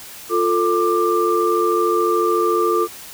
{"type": "tone cluster", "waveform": "sine", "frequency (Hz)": [351.1, 444.9, 1186], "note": ["F4", "A4", "D6"], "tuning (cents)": [9, 19, 17], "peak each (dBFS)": -19, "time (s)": [0.29, 2.88], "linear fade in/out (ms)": 50, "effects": ["white hiss -37 dBFS RMS until 3.13 s"]}